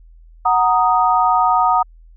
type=chord; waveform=sine; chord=D# minor; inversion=first; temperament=equal; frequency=740 / 932.3 / 1244.5 Hz; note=F#5 / A#5 / D#6; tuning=0 / 0 / 0 cents; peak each=-16 dBFS; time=0.45-1.83 s; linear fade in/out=10 ms; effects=added 41 Hz sine -41 dBFS peak until 2.16 s